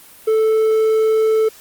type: tone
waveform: triangle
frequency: 439.2 Hz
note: A4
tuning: 3 cents flat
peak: -10 dBFS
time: 0.27-1.49 s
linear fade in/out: 10 ms
effects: white hiss -43 dBFS RMS until 1.6 s + Opus 32 kbps